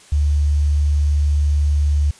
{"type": "tone with quantisation", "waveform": "sine", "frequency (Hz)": 73.3, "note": "D2", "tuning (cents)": -3, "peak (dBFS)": -13, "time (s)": [0.12, 2.11], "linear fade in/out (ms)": 5, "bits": 7, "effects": ["white hiss -46 dBFS RMS until 2.19 s", "resampled to 22050 Hz"]}